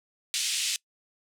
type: band-pass noise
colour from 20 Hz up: pink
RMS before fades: -29 dBFS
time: 0.34-0.76 s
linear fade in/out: 0 ms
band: 2700 to 9400 Hz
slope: 24 dB/octave
effects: noise-tail reverb RT60 0.1 s tail -23 dB re dry